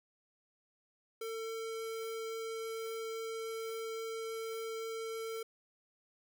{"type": "tone", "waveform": "square", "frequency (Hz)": 449.4, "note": "A4", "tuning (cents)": 37, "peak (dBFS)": -39, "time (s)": [1.21, 5.43], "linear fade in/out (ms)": 5, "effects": []}